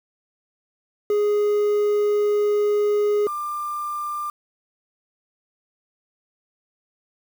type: tone pair in turn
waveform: triangle / sine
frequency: 415.3 / 1191.4 Hz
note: G#4 / D6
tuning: 0 / +24 cents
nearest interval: octave + tritone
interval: 1824 cents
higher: second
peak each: -15 / -25 dBFS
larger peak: first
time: 1.1-3.27 / 3.27-4.3 s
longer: first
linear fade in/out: 2 ms
effects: 7-bit